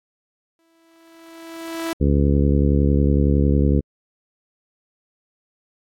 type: tone with exponential growth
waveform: sawtooth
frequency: 329.6 Hz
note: E4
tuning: in tune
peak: -18 dBFS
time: 0.59-1.93 s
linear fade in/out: 1 ms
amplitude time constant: 290 ms
type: harmonic tone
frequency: 70.9 Hz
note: C#2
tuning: 40 cents sharp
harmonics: 1 / 2 / 3 / 4 / 5 / 6 / 7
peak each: -17 / -20 / -22 / -23 / -28 / -27 / -29 dBFS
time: 2-3.81 s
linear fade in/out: 20 ms
effects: AAC 64 kbps

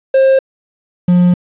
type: tone pair in turn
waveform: triangle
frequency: 533 / 177.87 Hz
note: C5 / F3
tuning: +32 / +32 cents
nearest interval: octave + perfect fifth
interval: 1900 cents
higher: first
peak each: -4 dBFS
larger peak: neither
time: 0.14-0.39 / 1.08-1.34 s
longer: second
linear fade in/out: 5 ms
effects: resampled to 8000 Hz + 7-bit

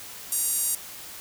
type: tone with high-pass filter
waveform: 5% pulse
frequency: 948 Hz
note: A#5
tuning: 29 cents sharp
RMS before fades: -26 dBFS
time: 0.32-0.75 s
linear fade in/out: 2 ms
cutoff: 9000 Hz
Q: 1.3
effects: white hiss -41 dBFS RMS until 1.2 s

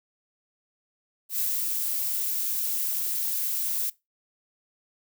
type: noise with ADSR envelope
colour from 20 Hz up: violet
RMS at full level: -26 dBFS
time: 1.29-3.9 s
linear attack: 98 ms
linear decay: 230 ms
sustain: -2 dB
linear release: 7 ms
effects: noise-tail reverb RT60 0.2 s tail -20 dB re dry

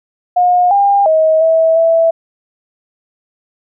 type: tone with pitch steps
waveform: sine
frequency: 717 / 802 / 634 / 649 / 659 Hz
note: F5 / G5 / D#5 / E5 / E5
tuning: +45 / +39 / +32 / -27 / -1 cents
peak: -7 dBFS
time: 0.36-2.11 s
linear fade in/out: 10 ms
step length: 350 ms
effects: none

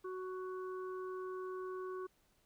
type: harmonic tone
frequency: 371.7 Hz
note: F#4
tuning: 8 cents sharp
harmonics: 1 / 3 / 4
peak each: -41 / -48 / -56 dBFS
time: 0.04-2.07 s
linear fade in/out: 10 ms
effects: pink hiss -74 dBFS RMS until 2.45 s

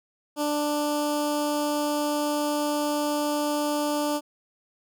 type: tone with notch filter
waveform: 15% pulse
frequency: 295.3 Hz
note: D4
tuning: 10 cents sharp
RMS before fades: -26 dBFS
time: 0.36-4.21 s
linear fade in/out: 50 ms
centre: 2000 Hz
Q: 0.84
effects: none

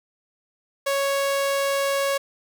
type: tone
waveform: sawtooth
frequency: 554.4 Hz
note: C#5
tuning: in tune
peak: -17 dBFS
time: 0.86-2.18 s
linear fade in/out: 10 ms
effects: 8-bit

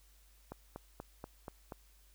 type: click train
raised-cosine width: 1 ms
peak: -29 dBFS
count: 6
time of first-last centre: 0.52-1.722 s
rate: 4.16 Hz
effects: added 50 Hz sine -62 dBFS peak until 2.14 s + white hiss -68 dBFS RMS until 2.14 s

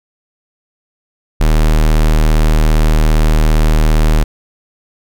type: tone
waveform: square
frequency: 38.75 Hz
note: D#1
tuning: 6 cents flat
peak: -8 dBFS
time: 1.4-4.24 s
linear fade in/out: 10 ms
effects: none

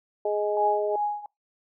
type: harmonic tone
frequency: 208.4 Hz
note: G#3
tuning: 6 cents sharp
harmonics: 2 / 3 / 4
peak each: -26 / -27 / -32 dBFS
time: 0.25-0.96 s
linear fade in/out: 5 ms
type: tone with tremolo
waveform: sine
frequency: 831 Hz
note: G#5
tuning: 1 cent sharp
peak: -22 dBFS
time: 0.57-1.26 s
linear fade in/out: 2 ms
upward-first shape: triangle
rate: 2.7 Hz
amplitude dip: 90%
effects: noise-tail reverb RT60 0.2 s tail -26 dB re dry

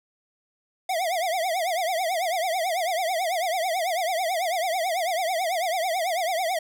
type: tone with vibrato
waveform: square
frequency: 698.5 Hz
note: F5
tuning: in tune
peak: -24 dBFS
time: 0.89-6.59 s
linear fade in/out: 5 ms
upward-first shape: triangle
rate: 9.1 Hz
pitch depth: 200 cents each way
effects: none

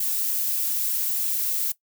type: noise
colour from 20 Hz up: violet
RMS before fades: -25 dBFS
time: 0-1.72 s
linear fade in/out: 5 ms
effects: noise-tail reverb RT60 0.1 s tail -18 dB re dry

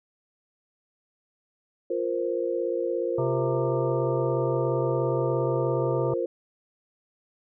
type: chord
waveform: sine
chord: F suspended fourth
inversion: none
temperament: equal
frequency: 349.2 / 466.2 / 523.3 Hz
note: F4 / Bb4 / C5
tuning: 0 / 0 / 0 cents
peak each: -29 dBFS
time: 1.9-6.26 s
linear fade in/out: 5 ms
type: harmonic tone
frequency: 131.8 Hz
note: C3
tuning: 13 cents sharp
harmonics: 1 / 3 / 5 / 7 / 9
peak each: -28 / -33 / -35 / -36 / -38 dBFS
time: 3.18-6.14 s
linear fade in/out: 5 ms
effects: none

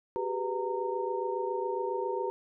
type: tone cluster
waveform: sine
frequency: 379.8 / 407.1 / 493.9 / 921 Hz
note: F#4 / G#4 / B4 / A#5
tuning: +45 / -35 / 0 / -21 cents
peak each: -34 / -36 / -35 / -35 dBFS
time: 0.16-2.3 s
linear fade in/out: 0 ms
effects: none

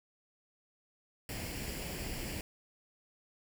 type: noise with comb filter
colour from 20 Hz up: pink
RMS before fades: -40 dBFS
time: 1.29-2.41 s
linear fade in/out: 2 ms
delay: 0.4 ms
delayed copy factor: +0.6
effects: none

